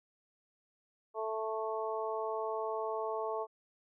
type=harmonic tone; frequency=220 Hz; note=A3; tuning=in tune; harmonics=2 / 3 / 4 / 5; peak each=-37 / -39 / -40 / -41 dBFS; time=1.14-3.47 s; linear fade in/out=50 ms; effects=none